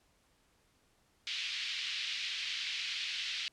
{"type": "band-pass noise", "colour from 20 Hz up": "pink", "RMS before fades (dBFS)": -38, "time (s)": [1.27, 3.48], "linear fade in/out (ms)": 0, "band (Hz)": [2400, 4400], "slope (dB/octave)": 24, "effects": ["pink hiss -71 dBFS RMS until 3.52 s", "low-pass 11000 Hz 12 dB/octave"]}